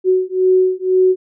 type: beating tone pair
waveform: sine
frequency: 370.7 / 372.7 Hz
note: F#4 / F#4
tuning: +3 / +13 cents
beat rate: 2 Hz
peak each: -14 dBFS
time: 0.04-1.16 s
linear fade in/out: 50 ms
effects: none